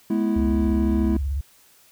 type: chord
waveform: triangle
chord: E major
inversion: first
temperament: equal with one note detuned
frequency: 213.1 / 246.9 / 329.6 Hz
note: G#3 / B3 / E4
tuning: +45 / 0 / 0 cents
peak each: -20 / -25 / -22 dBFS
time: 0.1-1.17 s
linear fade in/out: 5 ms
type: tone with vibrato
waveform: sine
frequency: 69.1 Hz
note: C#2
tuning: 5 cents flat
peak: -22 dBFS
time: 0.36-1.41 s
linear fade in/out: 5 ms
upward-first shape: sine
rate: 18 Hz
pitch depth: 180 cents each way
effects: white hiss -55 dBFS RMS until 1.91 s